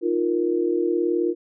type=chord; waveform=sine; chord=Eb suspended second; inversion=none; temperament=just; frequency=311.1 / 350 / 466.7 Hz; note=Eb4 / F4 / Bb4; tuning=0 / +4 / +2 cents; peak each=-26 / -21 / -26 dBFS; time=0.01-1.35 s; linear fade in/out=50 ms; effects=none

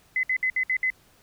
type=tone bursts; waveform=sine; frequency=2031 Hz; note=B6; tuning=48 cents sharp; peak=-21 dBFS; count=6; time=0.16-0.902 s; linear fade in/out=2 ms; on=72 ms; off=62 ms; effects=pink hiss -59 dBFS RMS until 1.22 s

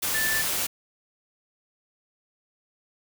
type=tone in noise; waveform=sine; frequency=1760 Hz; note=A6; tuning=in tune; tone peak=-25 dBFS; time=0.14-0.42 s; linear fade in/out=10 ms; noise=white; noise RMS=-27 dBFS; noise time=0.02-0.67 s; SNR=-1 dB; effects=none

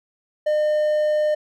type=tone; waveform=triangle; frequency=606 Hz; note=D#5; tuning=46 cents flat; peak=-15 dBFS; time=0.46-1.35 s; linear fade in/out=10 ms; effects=none

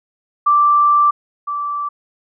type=tone pair in turn; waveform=sine; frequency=1173 / 1164.2 Hz; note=D6 / D6; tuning=-2 / -15 cents; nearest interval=unison; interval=13 cents; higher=first; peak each=-9 / -19 dBFS; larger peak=first; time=0.46-1.11 / 1.47-1.89 s; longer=first; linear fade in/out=10 ms; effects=none

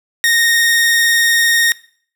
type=tone with vibrato; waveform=sawtooth; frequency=1853 Hz; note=A#6; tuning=11 cents flat; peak=-7 dBFS; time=0.24-1.72 s; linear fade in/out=0 ms; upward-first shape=square; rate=20 Hz; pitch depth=16 cents each way; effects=noise-tail reverb RT60 0.5 s tail -21 dB re dry

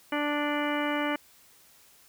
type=harmonic tone; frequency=293.7 Hz; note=D4; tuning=in tune; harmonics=1 / 2 / 3 / 4 / 5 / 6 / 7 / 8 / 10; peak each=-30 / -33 / -35 / -36 / -37 / -38 / -38 / -39 / -40 dBFS; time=0.12-1.16 s; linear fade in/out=5 ms; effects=white hiss -58 dBFS RMS until 2.08 s

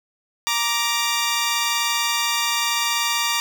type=tone pair together; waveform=10% pulse; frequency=935.6 / 1174.7 Hz; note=A#5 / D6; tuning=+6 / 0 cents; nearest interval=major third; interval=394 cents; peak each=-14 dBFS; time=0.47-3.4 s; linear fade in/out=0 ms; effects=none

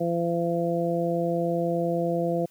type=harmonic tone; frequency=170.2 Hz; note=F3; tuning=44 cents flat; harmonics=1 / 2 / 3 / 4; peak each=-28 / -29 / -27 / -30 dBFS; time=0-2.46 s; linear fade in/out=10 ms; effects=white hiss -60 dBFS RMS until 2.5 s + high-pass 80 Hz 12 dB/octave

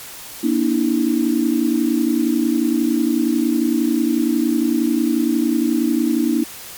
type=tone cluster; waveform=sine; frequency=237.2 / 292.1 / 323.1 Hz; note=A#3 / D4 / E4; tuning=+30 / -9 / -35 cents; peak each=-19 dBFS; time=0.43-6.44 s; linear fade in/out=10 ms; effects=white hiss -35 dBFS RMS until 6.77 s + MP3 96 kbps

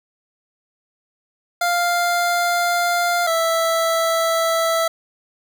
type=tone pair in turn; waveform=25% pulse; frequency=698.5 / 658.8 Hz; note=F5 / E5; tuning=0 / -1 cents; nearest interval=minor second; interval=101 cents; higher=first; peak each=-13 dBFS; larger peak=neither; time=1.61-3.27 / 3.27-4.88 s; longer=first; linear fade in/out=5 ms; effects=none

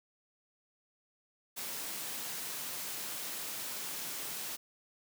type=high-pass noise; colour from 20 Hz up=white; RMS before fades=-40 dBFS; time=1.56-4.57 s; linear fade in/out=20 ms; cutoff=130 Hz; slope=24 dB/octave; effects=none

